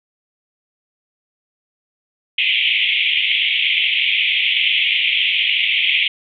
white band-pass noise, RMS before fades -17 dBFS, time 2.38-6.08 s, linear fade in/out 5 ms, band 2100 to 3400 Hz, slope 96 dB/octave, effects none

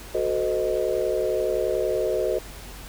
sine chord, F# diminished seventh, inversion none, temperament equal with one note detuned, 370 / 440 / 511.3 / 622.3 Hz, F#4 / A4 / C5 / Eb5, 0 / 0 / -40 / 0 cents, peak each -27 dBFS, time 0.14-2.39 s, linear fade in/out 10 ms, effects added 47 Hz sine -42 dBFS peak until 2.88 s + pink hiss -42 dBFS RMS until 2.88 s

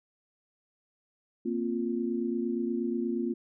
sine chord, Bb suspended second, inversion none, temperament equal, 233.1 / 261.6 / 349.2 Hz, Bb3 / C4 / F4, 0 / 0 / 0 cents, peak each -31 / -34 / -32 dBFS, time 1.45-3.34 s, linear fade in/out 10 ms, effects none

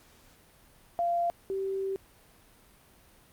sine tone pair in turn, 690 / 387.2 Hz, F5 / G4, -21 / -21 cents, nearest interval minor seventh, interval 1000 cents, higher first, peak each -25 / -29 dBFS, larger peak first, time 0.99-1.3 / 1.5-1.96 s, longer second, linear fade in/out 0 ms, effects pink hiss -59 dBFS RMS until 3.32 s + Opus 48 kbps

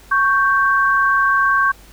sine tone pair together, 1108.7 / 1566.3 Hz, C#6 / G6, 0 / -2 cents, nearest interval tritone, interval 598 cents, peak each -15 dBFS, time 0.11-1.72 s, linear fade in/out 10 ms, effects added 50 Hz sine -44 dBFS peak until 1.92 s + pink hiss -46 dBFS RMS until 1.92 s

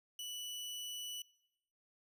sawtooth tone, 2960 Hz, F#7, in tune, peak -39 dBFS, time 0.19-1.22 s, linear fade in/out 2 ms, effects noise-tail reverb RT60 0.9 s tail -23 dB re dry

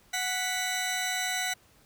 15% pulse tone pair together, 740 / 1975.5 Hz, F#5 / B6, 0 / 0 cents, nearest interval octave + perfect fourth, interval 1700 cents, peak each -25 dBFS, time 0.13-1.54 s, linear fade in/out 10 ms, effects pink hiss -61 dBFS RMS until 1.85 s

